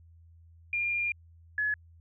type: tone pair in turn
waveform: sine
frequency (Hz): 2404 / 1699.9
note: D7 / G#6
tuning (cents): +40 / +40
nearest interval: tritone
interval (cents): 600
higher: first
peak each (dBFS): -27 / -26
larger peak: second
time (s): 0.73-1.12 / 1.58-1.74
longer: first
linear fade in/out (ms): 2
effects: added 83 Hz sine -53 dBFS peak until 2 s